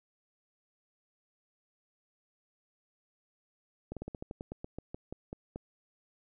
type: slowing click train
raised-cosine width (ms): 2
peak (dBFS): -26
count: 15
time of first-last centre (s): 3.92-5.559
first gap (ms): 47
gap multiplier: 1.13
effects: none